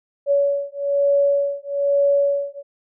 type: beating tone pair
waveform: sine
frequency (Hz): 564 / 565.1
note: C#5 / C#5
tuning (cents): +30 / +33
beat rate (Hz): 1.1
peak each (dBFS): -19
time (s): 0.26-2.63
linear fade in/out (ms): 50
effects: none